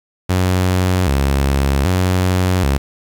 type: tone with vibrato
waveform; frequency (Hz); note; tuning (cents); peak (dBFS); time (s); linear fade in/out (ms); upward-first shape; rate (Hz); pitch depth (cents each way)
sawtooth; 79.6; D#2; +40; -9; 0.29-2.78; 10; square; 0.64; 250
effects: 7-bit